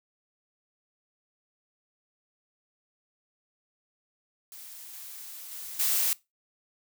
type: noise with level steps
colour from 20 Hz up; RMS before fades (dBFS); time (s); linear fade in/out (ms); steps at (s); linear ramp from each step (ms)
blue; -45 / -43 / -40 / -26; 4.52-6.13; 0; 4.93 / 5.51 / 5.79; 10
effects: noise-tail reverb RT60 0.2 s tail -20 dB re dry